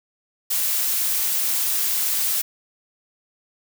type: noise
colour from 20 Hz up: blue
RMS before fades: -22 dBFS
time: 0.5-2.42 s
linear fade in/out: 10 ms
effects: none